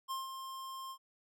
square tone with ADSR envelope, 1060 Hz, C6, 22 cents sharp, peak -36 dBFS, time 0.08-0.98 s, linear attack 31 ms, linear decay 160 ms, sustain -7 dB, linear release 71 ms, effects none

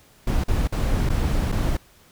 brown noise with dropouts, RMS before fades -21 dBFS, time 0.27-1.77 s, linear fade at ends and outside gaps 5 ms, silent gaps 0.439-0.482 / 0.675-0.722 / 1.092-1.099 / 1.519-1.523 s, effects pink hiss -54 dBFS RMS until 2.11 s

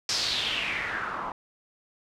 white noise with low-pass filter sweep, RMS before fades -30 dBFS, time 0.09-1.32 s, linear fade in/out 2 ms, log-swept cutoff 5500 to 1000 Hz, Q 4, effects none

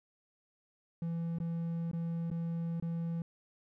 triangle tone with dropouts, 167.3 Hz, E3, 26 cents sharp, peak -31 dBFS, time 1.02-3.22 s, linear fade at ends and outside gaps 2 ms, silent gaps 1.386-1.401 / 1.914-1.932 / 2.302-2.313 / 2.8-2.824 s, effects none

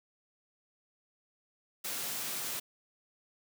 white high-pass noise, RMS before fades -37 dBFS, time 1.84-2.6 s, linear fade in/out 10 ms, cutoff 110 Hz, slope 24 dB/octave, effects none

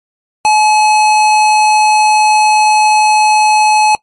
square tone, 854 Hz, G#5, 48 cents sharp, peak -7 dBFS, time 0.45-3.95 s, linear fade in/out 0 ms, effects noise-tail reverb RT60 0.1 s tail -22 dB re dry + MP3 48 kbps

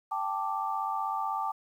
sine chord, G suspended second, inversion none, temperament equal, 784 / 880 / 1174.7 Hz, G5 / A5 / D6, 0 / 0 / 0 cents, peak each -34 / -33 / -33 dBFS, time 0.11-1.52 s, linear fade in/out 10 ms, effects 10-bit

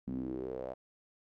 sawtooth tone with band-pass filter sweep, 64 Hz, C2, 38 cents flat, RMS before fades -39 dBFS, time 0.07-0.74 s, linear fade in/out 10 ms, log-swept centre 220 to 630 Hz, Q 5.8, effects none

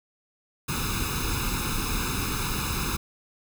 pink noise with comb filter, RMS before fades -28 dBFS, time 0.68-2.97 s, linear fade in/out 10 ms, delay 0.78 ms, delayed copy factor +1, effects none

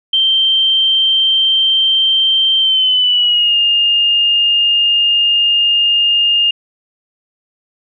sine tone with pitch glide, 3136 to 2826 Hz, G7 to F7, 0 to +20 cents, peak -9 dBFS, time 0.13-6.51 s, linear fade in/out 5 ms, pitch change -180 cents, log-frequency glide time 2.59-3.57 s, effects none

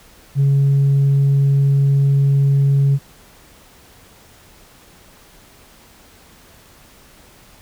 sine tone, 138.9 Hz, C#3, 4 cents sharp, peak -9 dBFS, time 0.35-2.99 s, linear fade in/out 50 ms, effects tanh soft clip ceiling -9 dBFS + pink hiss -47 dBFS RMS until 7.61 s

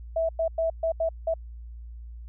sine tone bursts at uneven times, 654 Hz, E5, 14 cents flat, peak -22 dBFS, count 6, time 0.16-0.29 / 0.39-0.48 / 0.58-0.7 / 0.83-0.92 / 1-1.09 / 1.27-1.34 s, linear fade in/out 5 ms, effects added 58 Hz sine -38 dBFS peak until 2.28 s

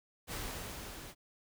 pink noise with level ramp, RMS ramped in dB -39 to -49 dBFS, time 0.27-1.15 s, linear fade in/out 50 ms, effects none

